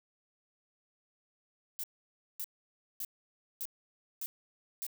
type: noise bursts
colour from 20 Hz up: violet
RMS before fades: -38 dBFS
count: 6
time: 1.79-4.866 s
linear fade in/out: 0 ms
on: 46 ms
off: 560 ms
effects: none